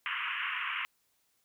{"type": "band-pass noise", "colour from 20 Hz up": "white", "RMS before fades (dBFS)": -35, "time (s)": [0.06, 0.85], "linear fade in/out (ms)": 0, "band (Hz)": [1000, 3000], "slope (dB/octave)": 96, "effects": ["white hiss -74 dBFS RMS until 1.44 s"]}